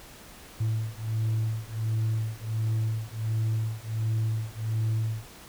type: beating tone pair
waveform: sine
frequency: 110 / 111.4 Hz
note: A2 / A2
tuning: 0 / +22 cents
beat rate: 1.4 Hz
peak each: -27 dBFS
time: 0.6-5.26 s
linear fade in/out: 10 ms
effects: tanh soft clip ceiling -22 dBFS + pink hiss -48 dBFS RMS until 5.48 s